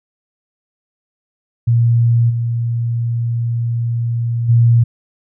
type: tone with level steps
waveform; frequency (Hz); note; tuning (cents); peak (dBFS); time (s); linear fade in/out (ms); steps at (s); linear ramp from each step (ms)
sine; 117.5; A#2; +14; -9 / -15 / -7; 1.67-4.84; 10; 2.29 / 4.48; 20
effects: none